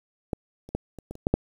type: clicks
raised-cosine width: 2 ms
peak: -13 / -30 / -13 / -27 / -23 / -29 / -9 / -6 dBFS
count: 8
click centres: 0.332 / 0.69 / 0.75 / 0.987 / 1.11 / 1.154 / 1.269 / 1.34 s
effects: 8-bit